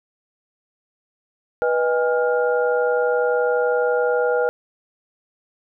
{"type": "tone cluster", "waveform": "sine", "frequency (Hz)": [490.2, 622, 816, 1409], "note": ["B4", "D#5", "G#5", "F6"], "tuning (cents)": [-13, -1, -31, 15], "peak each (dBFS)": [-18, -25, -26, -26], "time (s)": [1.62, 4.49], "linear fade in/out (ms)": 0, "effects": []}